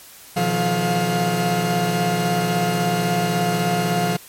40% pulse tone cluster, 124.7 / 161.1 / 177.4 / 429.9 / 706 Hz, B2 / E3 / F3 / A4 / F5, +17 / -39 / +27 / -40 / +19 cents, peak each -28 / -26 / -21 / -26 / -22 dBFS, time 0.36-4.17 s, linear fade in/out 10 ms, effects white hiss -43 dBFS RMS until 4.28 s + MP3 64 kbps

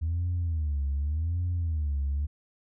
sine tone with vibrato, 78.3 Hz, D#2, 11 cents sharp, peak -24 dBFS, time 0.01-2.27 s, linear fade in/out 20 ms, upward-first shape sine, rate 0.86 Hz, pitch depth 210 cents each way, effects tanh soft clip ceiling -23 dBFS

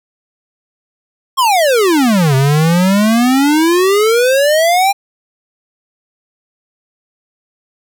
square exponential two-way sweep, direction down then up, 1108.7 to 130.81 to 810 Hz, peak -9 dBFS, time 1.37-4.93 s, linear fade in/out 20 ms, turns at 2.35 s, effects none

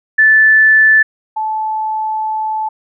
sine tone pair in turn, 1751 / 869.5 Hz, A6 / A5, -9 / -21 cents, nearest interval octave, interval 1212 cents, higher first, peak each -5 / -15 dBFS, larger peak first, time 0.18-1.03 / 1.36-2.69 s, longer second, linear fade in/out 10 ms, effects none

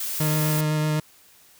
blue noise, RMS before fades -29 dBFS, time 0-0.61 s, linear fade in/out 5 ms
40% pulse tone with vibrato, 153.3 Hz, D#3, 25 cents flat, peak -20 dBFS, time 0.2-1 s, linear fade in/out 5 ms, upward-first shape square, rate 7.9 Hz, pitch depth 9 cents each way
effects white hiss -54 dBFS RMS until 1.59 s

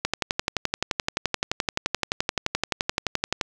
click train, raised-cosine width 0.2 ms, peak -5 dBFS, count 40, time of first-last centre 0.05-3.412 s, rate 11.6 Hz, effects none

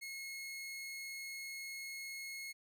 sawtooth tone, 2169 Hz, C#7, 38 cents flat, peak -40 dBFS, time 0.01-2.53 s, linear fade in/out 20 ms, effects none

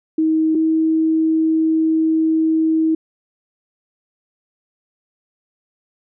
sine tone pair in turn, 316.9 / 319.5 Hz, D#4 / D#4, +32 / +46 cents, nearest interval unison, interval 14 cents, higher second, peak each -13 dBFS, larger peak neither, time 0.18-0.55 / 0.55-2.95 s, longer second, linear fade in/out 5 ms, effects none

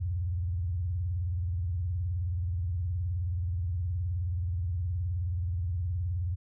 sine tone with vibrato, 87.31 Hz, F2, in tune, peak -28 dBFS, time 0-6.36 s, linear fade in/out 20 ms, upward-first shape triangle, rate 19 Hz, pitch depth 260 cents each way, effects none

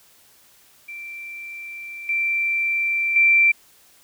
sine tone with level steps, 2349 Hz, D7, in tune, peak -32 / -19 / -12 dBFS, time 0.88-3.52 s, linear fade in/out 10 ms, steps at 2.09 / 3.16 s, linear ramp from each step 2 ms, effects white hiss -54 dBFS RMS until 4.03 s

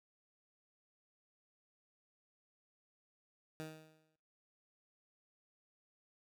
15% pulse tone with exponential decay, 157.1 Hz, D#3, 17 cents sharp, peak -35 dBFS, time 3.6-4.16 s, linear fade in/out 0 ms, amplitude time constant 120 ms, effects noise-tail reverb RT60 0.5 s tail -17 dB re dry

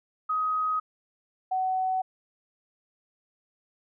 sine tone pair in turn, 1259 / 750.1 Hz, D#6 / F#5, +20 / +23 cents, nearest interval major sixth, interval 897 cents, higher first, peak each -24 dBFS, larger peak neither, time 0.29-0.8 / 1.51-2.02 s, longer neither, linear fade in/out 10 ms, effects none

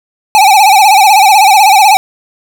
square tone with vibrato, 812 Hz, G#5, 39 cents flat, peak -3 dBFS, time 0.35-1.97 s, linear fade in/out 0 ms, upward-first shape sine, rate 16 Hz, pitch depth 120 cents each way, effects none

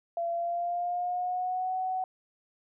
sine tone with pitch glide, 681 to 746.9 Hz, F5 to F#5, -44 to +16 cents, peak -28 dBFS, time 0.17-2.04 s, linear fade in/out 2 ms, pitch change +160 cents, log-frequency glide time 0.31-1.75 s, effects none

